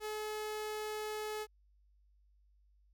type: tone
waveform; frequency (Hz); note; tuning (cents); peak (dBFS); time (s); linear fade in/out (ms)
sawtooth; 427.4; G#4; +50; -34; 0-1.47; 50
effects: added 50 Hz sine -65 dBFS peak until 2.93 s